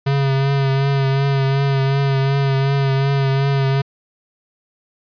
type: tone with vibrato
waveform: square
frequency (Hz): 137.1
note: C#3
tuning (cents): -19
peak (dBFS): -15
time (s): 0.06-3.82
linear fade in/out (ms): 10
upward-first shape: triangle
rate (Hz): 2.7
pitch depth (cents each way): 35
effects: resampled to 11025 Hz